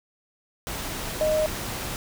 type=tone in noise; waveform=sine; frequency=619 Hz; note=D#5; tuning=9 cents flat; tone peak=-20 dBFS; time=1.21-1.46 s; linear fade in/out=0 ms; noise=pink; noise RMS=-32 dBFS; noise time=0.67-1.96 s; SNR=+9 dB; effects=none